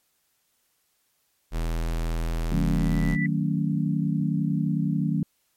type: tone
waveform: square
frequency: 41.2 Hz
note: E1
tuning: in tune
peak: -25 dBFS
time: 1.51-3.17 s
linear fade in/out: 50 ms
type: chord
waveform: sine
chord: D# half-diminished seventh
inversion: none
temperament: just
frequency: 155.56 / 186.68 / 224 / 280 Hz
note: D#3 / F#3 / A3 / C#4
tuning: 0 / +16 / +31 / +18 cents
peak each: -25 / -27 / -29 / -30 dBFS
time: 2.52-5.23 s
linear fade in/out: 2 ms
type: tone with exponential growth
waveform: sine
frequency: 1975.5 Hz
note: B6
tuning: in tune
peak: -25 dBFS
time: 2.57-3.26 s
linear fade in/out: 2 ms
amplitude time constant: 150 ms
effects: white hiss -70 dBFS RMS until 5.56 s + MP3 64 kbps